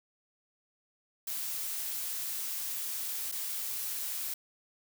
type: noise with dropouts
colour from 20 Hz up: blue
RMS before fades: -36 dBFS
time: 1.27-4.34 s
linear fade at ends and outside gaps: 5 ms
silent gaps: 3.316-3.322 s
effects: none